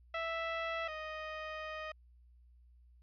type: tone pair in turn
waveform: 15% pulse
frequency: 659.3 / 622.3 Hz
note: E5 / D#5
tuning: 0 / 0 cents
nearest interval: minor second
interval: 100 cents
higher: first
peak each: -29 / -34 dBFS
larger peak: first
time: 0.14-0.88 / 0.88-1.92 s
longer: second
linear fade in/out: 5 ms
effects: added 60 Hz sine -59 dBFS peak until 3.02 s + resampled to 11025 Hz